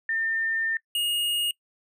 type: tone pair in turn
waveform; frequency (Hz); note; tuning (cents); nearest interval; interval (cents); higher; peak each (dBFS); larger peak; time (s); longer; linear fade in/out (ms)
sine / square; 1805 / 2860; A6 / F7; +44 / +41; minor sixth; 797; second; -24; neither; 0.09-0.77 / 0.95-1.51; first; 2
effects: noise-tail reverb RT60 0.1 s tail -23 dB re dry